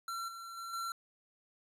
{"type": "tone with level steps", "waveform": "square", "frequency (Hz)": 1359, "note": "F6", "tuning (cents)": -48, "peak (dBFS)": [-38, -45, -42, -37], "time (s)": [0.08, 0.92], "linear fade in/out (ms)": 2, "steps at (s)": [0.28, 0.57, 0.73], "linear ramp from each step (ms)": 5, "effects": ["resampled to 32000 Hz"]}